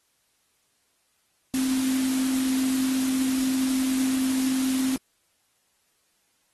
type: tone in noise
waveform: sine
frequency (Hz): 261.6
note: C4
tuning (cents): 0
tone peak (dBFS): -22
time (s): 1.54-4.96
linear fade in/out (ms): 0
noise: white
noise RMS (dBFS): -33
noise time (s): 1.54-4.96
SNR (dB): +8
effects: white hiss -69 dBFS RMS until 6.53 s + AAC 32 kbps